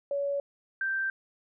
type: tone pair in turn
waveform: sine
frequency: 564 / 1566.9 Hz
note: C#5 / G6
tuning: +30 / -1 cents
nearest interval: octave + tritone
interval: 1769 cents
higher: second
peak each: -27 dBFS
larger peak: neither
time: 0.11-0.4 / 0.81-1.1 s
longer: neither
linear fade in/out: 2 ms
effects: none